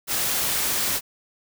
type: noise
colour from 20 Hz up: white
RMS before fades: -24 dBFS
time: 0.07-1.01 s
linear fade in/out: 50 ms
effects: none